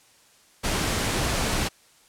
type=noise; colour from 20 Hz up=pink; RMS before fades=-25 dBFS; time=0.63-1.69 s; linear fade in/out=20 ms; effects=white hiss -57 dBFS RMS until 2.08 s + low-pass 10000 Hz 12 dB/octave